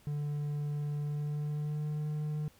triangle tone with pitch glide, 146.9 to 151.12 Hz, D3 to D3, +1 to +50 cents, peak -30 dBFS, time 0.07-2.48 s, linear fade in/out 0 ms, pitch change +49 cents, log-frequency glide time 1.02-2.06 s, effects pink hiss -63 dBFS RMS until 2.59 s

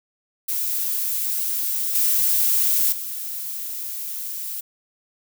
violet noise with level steps, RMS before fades -24 / -19 / -30 dBFS, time 0.48-4.61 s, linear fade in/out 10 ms, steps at 1.95 / 2.92 s, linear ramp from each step 5 ms, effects none

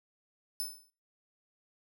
10% pulse tone with exponential decay, 5270 Hz, E8, 1 cent flat, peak -25 dBFS, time 0.6-0.9 s, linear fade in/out 0 ms, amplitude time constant 65 ms, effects noise-tail reverb RT60 0.4 s tail -26 dB re dry

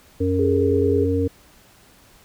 harmonic tone, 92.5 Hz, F#2, in tune, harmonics 1 / 3 / 5, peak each -22 / -22 / -22 dBFS, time 0.2-1.28 s, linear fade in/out 10 ms
sine tone with vibrato, 413.6 Hz, G#4, 7 cents flat, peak -19 dBFS, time 0.39-1.05 s, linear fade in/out 5 ms, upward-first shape square, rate 19 Hz, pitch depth 26 cents each way
effects pink hiss -52 dBFS RMS until 2.24 s

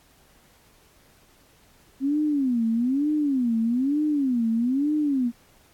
sine tone with vibrato, 261.6 Hz, C4, in tune, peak -20 dBFS, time 2-5.32 s, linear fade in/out 50 ms, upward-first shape sine, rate 1.1 Hz, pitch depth 260 cents each way, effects pink hiss -58 dBFS RMS until 5.73 s + AAC 64 kbps

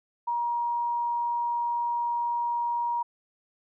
sine tone, 949 Hz, A#5, 31 cents sharp, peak -25 dBFS, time 0.27-3.03 s, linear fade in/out 10 ms, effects none

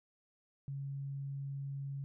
sine tone, 138.59 Hz, C#3, in tune, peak -38 dBFS, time 0.68-2.04 s, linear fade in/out 0 ms, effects none

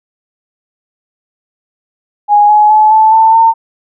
sine tone with pitch steps, 828 / 843 / 858.2 / 873.7 / 889.5 / 905.6 Hz, G#5 / G#5 / A5 / A5 / A5 / A5, -5 / +26 / -43 / -12 / +19 / +50 cents, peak -3 dBFS, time 2.28-3.54 s, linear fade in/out 50 ms, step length 210 ms, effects none

